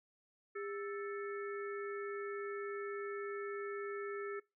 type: harmonic tone with a mistuned harmonic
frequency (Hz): 440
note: A4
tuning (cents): 0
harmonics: 1 / 3 / 4 / 5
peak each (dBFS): -41 / -47 / -50 / -53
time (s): 0.55-4.4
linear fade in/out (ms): 10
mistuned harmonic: 1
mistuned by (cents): -150
effects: noise-tail reverb RT60 0.2 s tail -21 dB re dry